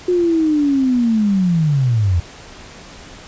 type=linear sweep; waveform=sine; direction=down; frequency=363.4 to 81.9 Hz; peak=-12 dBFS; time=0.08-2.2 s; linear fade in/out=5 ms; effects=pink hiss -38 dBFS RMS until 3.27 s + resampled to 16000 Hz